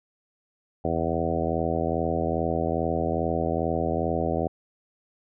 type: harmonic tone with a mistuned harmonic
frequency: 82.41 Hz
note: E2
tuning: in tune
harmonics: 1 / 2 / 3 / 4 / 5 / 6 / 7 / 8 / 9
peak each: -32 / -32 / -32 / -32 / -32 / -32 / -32 / -32 / -32 dBFS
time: 0.84-4.48 s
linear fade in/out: 10 ms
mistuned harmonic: 1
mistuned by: +23 cents
effects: none